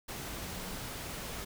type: tone in noise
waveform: sine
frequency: 183.7 Hz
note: F#3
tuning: 12 cents flat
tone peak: -47 dBFS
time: 0.43-0.76 s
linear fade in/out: 10 ms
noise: pink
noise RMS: -41 dBFS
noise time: 0.08-1.45 s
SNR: -9 dB
effects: none